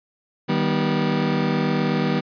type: chord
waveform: 30% pulse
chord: Eb augmented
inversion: none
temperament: just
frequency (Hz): 155.56 / 194.45 / 243.1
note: Eb3 / G3 / B3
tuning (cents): 0 / -14 / -27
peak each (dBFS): -21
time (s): 0.48-2.21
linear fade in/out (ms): 20
effects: resampled to 11025 Hz